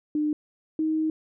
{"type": "tone pair in turn", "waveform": "sine", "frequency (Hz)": [301.2, 314.4], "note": ["D4", "D#4"], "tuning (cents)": [44, 18], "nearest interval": "minor second", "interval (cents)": 74, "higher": "second", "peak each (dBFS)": -22, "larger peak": "neither", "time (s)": [[0.15, 0.33], [0.79, 1.1]], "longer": "second", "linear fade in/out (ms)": 2, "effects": []}